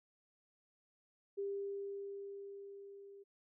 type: tone with level ramp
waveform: sine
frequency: 398.4 Hz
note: G4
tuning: 28 cents sharp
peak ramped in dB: -36 to -53 dBFS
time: 1.37-3.24 s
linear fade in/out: 20 ms
effects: none